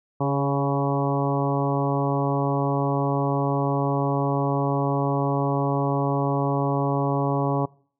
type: harmonic tone with a mistuned harmonic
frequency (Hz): 140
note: C#3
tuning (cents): +18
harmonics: 1 / 2 / 3 / 4 / 5 / 6 / 7 / 8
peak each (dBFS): -24 / -27 / -29 / -30 / -31 / -32 / -32 / -33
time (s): 0.2-7.66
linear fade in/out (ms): 10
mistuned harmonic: 3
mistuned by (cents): -24
effects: noise-tail reverb RT60 0.5 s tail -23 dB re dry